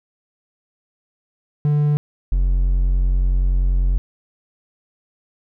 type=tone pair in turn; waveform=triangle; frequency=147.7 / 45.2 Hz; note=D3 / F#1; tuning=+10 / -40 cents; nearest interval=octave + minor sixth; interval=2050 cents; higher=first; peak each=-12 dBFS; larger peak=neither; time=1.65-1.97 / 2.32-3.98 s; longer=second; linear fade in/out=0 ms; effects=none